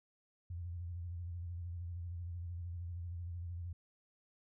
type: tone with vibrato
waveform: sine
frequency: 86.6 Hz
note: F2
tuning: 14 cents flat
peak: -40 dBFS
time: 0.5-3.73 s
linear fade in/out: 5 ms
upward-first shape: square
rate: 13 Hz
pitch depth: 49 cents each way
effects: none